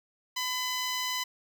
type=tone; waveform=10% pulse; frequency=1007 Hz; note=B5; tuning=33 cents sharp; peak=-21 dBFS; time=0.36-1.24 s; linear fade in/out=10 ms; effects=none